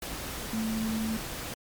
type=tone in noise; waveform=sine; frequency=221.2 Hz; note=A3; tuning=9 cents sharp; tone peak=-28 dBFS; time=0.53-1.17 s; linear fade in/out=2 ms; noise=pink; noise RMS=-37 dBFS; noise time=0.02-1.54 s; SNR=+6 dB; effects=MP3 96 kbps